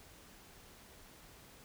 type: silence
effects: pink hiss -58 dBFS RMS until 1.64 s